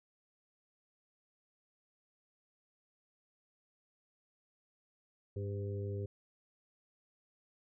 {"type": "harmonic tone with a mistuned harmonic", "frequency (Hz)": 100, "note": "G2", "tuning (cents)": 35, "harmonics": [1, 2, 3, 4, 5], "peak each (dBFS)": [-37, -50, -52, -43, -49], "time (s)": [5.36, 6.06], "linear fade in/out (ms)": 5, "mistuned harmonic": 5, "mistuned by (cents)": 21, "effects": []}